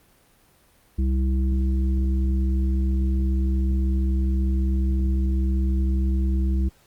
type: harmonic tone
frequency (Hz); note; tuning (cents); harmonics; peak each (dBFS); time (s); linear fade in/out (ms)
65.4; C2; 0; 1 / 3 / 5; -19 / -29 / -33; 0.98-6.69; 10
effects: pink hiss -58 dBFS RMS until 6.86 s + Opus 32 kbps